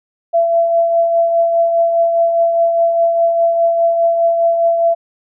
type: tone with tremolo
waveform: sine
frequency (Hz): 673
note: E5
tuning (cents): +36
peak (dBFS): -8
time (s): 0.33-4.95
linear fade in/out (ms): 20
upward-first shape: triangle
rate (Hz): 4.9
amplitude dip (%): 45
effects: none